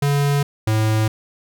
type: tone pair in turn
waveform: square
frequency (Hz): 142.5 / 109.17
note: C#3 / A2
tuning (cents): +48 / -13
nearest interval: perfect fourth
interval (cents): 461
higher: first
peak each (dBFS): -16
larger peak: neither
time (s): 0.02-0.43 / 0.67-1.08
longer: neither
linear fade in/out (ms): 5
effects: none